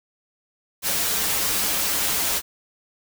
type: noise with comb filter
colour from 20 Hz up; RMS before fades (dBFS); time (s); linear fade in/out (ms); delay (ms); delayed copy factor
white; -23; 0.82-2.42; 50; 8; -0.65
effects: none